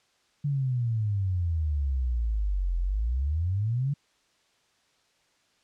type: exponential two-way sweep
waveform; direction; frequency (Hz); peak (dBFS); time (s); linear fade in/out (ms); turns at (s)
sine; down then up; 146.83 to 42.46 to 146.83; -24; 0.44-3.94; 10; 2.78
effects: white hiss -67 dBFS RMS until 5.63 s + low-pass 6000 Hz 12 dB/octave